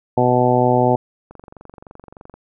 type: harmonic tone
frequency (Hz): 124.2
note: B2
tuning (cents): +10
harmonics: 1 / 2 / 3 / 4 / 5 / 6 / 7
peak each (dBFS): -20 / -20 / -20 / -20 / -20 / -20 / -20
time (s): 0.17-0.96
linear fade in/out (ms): 5
type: click train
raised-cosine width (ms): 1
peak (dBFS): -25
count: 25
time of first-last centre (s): 1.31-2.34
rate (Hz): 23.3
effects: none